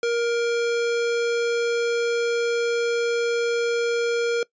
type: tone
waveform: square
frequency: 469.9 Hz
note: A#4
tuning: 14 cents sharp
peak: -21 dBFS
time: 0.03-4.43 s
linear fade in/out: 2 ms
effects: noise-tail reverb RT60 0.1 s tail -22 dB re dry + resampled to 16000 Hz